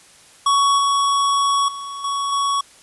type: tone with level steps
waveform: square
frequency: 1119 Hz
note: C#6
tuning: 16 cents sharp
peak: -14 / -16 / -29 / -21 / -18 dBFS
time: 0.46-2.61 s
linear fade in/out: 5 ms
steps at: 0.78 / 1.68 / 2.04 / 2.32 s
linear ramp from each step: 5 ms
effects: white hiss -48 dBFS RMS until 2.82 s + resampled to 24000 Hz